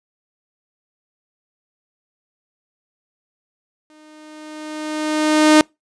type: tone with exponential growth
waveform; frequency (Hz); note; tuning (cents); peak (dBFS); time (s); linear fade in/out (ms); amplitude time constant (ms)
sawtooth; 307; D#4; -23; -3; 3.9-5.61; 1; 370
effects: noise-tail reverb RT60 0.2 s tail -26 dB re dry + resampled to 22050 Hz